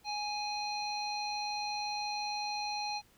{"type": "harmonic tone", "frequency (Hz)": 830.6, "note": "G#5", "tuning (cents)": 0, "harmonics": [1, 3, 5, 7], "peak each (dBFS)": [-36, -42, -39, -49], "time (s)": [0.04, 3.02], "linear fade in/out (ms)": 50, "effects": ["pink hiss -65 dBFS RMS until 3.17 s"]}